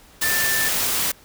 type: tone in noise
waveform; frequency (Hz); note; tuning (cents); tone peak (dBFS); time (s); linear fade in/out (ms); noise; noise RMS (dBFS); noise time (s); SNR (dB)
sine; 1772; A6; +12; -22; 0.22-0.69; 10; white; -22; 0.21-1.12; -3
effects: pink hiss -50 dBFS RMS until 1.24 s